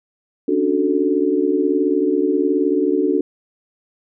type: chord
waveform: sine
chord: D major seventh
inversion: third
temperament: equal with one note detuned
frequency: 277.2 / 295.9 / 370 / 440 Hz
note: C#4 / D4 / F#4 / A4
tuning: 0 / +13 / 0 / 0 cents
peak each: -23 / -19 / -19 / -21 dBFS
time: 0.48-3.21 s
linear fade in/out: 5 ms
effects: none